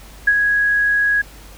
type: tone with ADSR envelope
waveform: sine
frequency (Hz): 1661.2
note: G#6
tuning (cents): 0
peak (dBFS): -8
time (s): 0.27-1.22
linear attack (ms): 8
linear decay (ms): 49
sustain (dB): -5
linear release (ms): 11
effects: added 50 Hz sine -39 dBFS peak until 1.57 s + pink hiss -43 dBFS RMS until 1.57 s